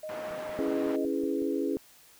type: tone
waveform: sine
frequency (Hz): 620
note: D#5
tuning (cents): -6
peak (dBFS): -35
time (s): 0.03-1.05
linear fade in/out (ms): 5
type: band-pass noise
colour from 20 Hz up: white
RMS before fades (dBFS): -42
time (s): 0.09-0.96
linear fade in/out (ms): 0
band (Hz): 170 to 1200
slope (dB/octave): 12
type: click train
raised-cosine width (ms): 2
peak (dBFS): -35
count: 7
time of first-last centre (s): 0.31-1.421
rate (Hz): 5.4
type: chord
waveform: sine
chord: C# minor seventh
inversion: none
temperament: equal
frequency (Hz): 277.2 / 329.6 / 415.3 / 493.9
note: C#4 / E4 / G#4 / B4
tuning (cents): 0 / 0 / 0 / 0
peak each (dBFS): -31 / -32 / -32 / -37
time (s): 0.59-1.77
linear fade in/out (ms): 0
effects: white hiss -57 dBFS RMS until 2.19 s